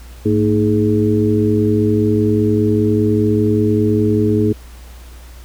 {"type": "harmonic tone with a mistuned harmonic", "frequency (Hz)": 105.1, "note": "G#2", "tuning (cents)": 21, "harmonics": [1, 2, 3, 4], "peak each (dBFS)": [-17, -17, -17, -17], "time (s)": [0.25, 4.53], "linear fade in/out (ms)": 10, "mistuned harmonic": 2, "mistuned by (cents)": 120, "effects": ["added 60 Hz sine -34 dBFS peak until 5.44 s", "pink hiss -44 dBFS RMS until 5.44 s"]}